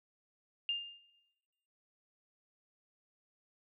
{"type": "tone with exponential decay", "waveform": "sine", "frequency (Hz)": 2808, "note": "F7", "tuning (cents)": 9, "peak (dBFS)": -29, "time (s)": [0.69, 1.1], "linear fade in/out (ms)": 1, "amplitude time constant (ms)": 87, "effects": ["noise-tail reverb RT60 1.0 s tail -18 dB re dry"]}